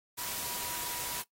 sine tone in noise, 968 Hz, B5, 35 cents flat, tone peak -46 dBFS, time 0.17-1.23 s, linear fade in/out 20 ms, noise white, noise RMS -37 dBFS, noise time 0.17-1.23 s, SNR -12 dB, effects noise-tail reverb RT60 0.1 s tail -17 dB re dry + AAC 48 kbps

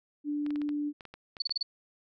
sine tone, 293.7 Hz, D4, in tune, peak -29 dBFS, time 0.24-0.93 s, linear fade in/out 50 ms
clicks, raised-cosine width 0.3 ms, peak -29 dBFS, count 10, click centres 0.464 / 0.506 / 0.559 / 0.617 / 0.691 / 1.008 / 1.053 / 1.14 / 1.368 / 1.495 s
sine tone bursts, 4464 Hz, C#8, 11 cents sharp, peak -27 dBFS, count 5, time 1.4-1.629 s, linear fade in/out 5 ms, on 21 ms, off 31 ms
effects none

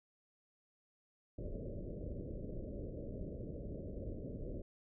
pink low-pass noise, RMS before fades -44 dBFS, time 1.38-4.62 s, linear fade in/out 5 ms, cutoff 610 Hz, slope 96 dB/octave, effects none

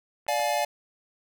clicks, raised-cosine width 0.5 ms, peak -37 / -31 / -38 / -35 dBFS, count 4, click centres 0.266 / 0.397 / 0.471 / 0.646 s
square chord, D diminished, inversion none, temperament just, 587.3 / 704.8 / 845.8 Hz, D5 / F5 / Ab5, 0 / +16 / +31 cents, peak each -29 dBFS, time 0.28-0.65 s, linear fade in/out 5 ms
effects none

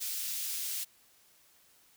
white high-pass noise, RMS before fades -36 dBFS, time 0-0.85 s, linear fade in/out 20 ms, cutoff 3100 Hz, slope 12 dB/octave, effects white hiss -64 dBFS RMS until 1.96 s

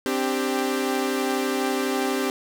sawtooth chord, C suspended second, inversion none, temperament equal with one note detuned, 261.6 / 293.7 / 393.8 Hz, C4 / D4 / G4, 0 / 0 / +8 cents, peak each -22 / -26 / -22 dBFS, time 0.06-2.3 s, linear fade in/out 0 ms, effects none

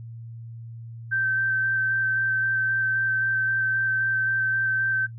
sine tone with vibrato, 1554 Hz, G6, 16 cents flat, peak -21 dBFS, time 1.11-5.07 s, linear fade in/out 20 ms, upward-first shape square, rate 3.8 Hz, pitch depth 10 cents each way, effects noise-tail reverb RT60 0.1 s tail -17 dB re dry + added 115 Hz sine -36 dBFS peak until 5.18 s

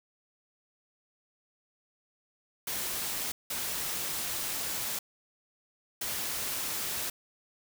white noise bursts at uneven times, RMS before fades -34 dBFS, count 3, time 2.67-3.32 / 3.5-4.99 / 6.01-7.1 s, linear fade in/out 5 ms, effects none

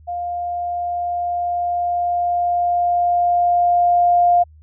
sine tone with level ramp, 703 Hz, F5, 11 cents sharp, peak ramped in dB -22 to -10 dBFS, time 0.07-4.44 s, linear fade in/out 20 ms, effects added 77 Hz sine -43 dBFS peak until 4.62 s

